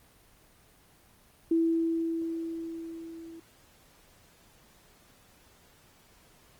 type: tone with level ramp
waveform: sine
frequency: 329.6 Hz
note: E4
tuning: in tune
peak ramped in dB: -21 to -43 dBFS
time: 1.51-3.4 s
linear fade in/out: 5 ms
effects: pink hiss -60 dBFS RMS until 6.59 s + Opus 24 kbps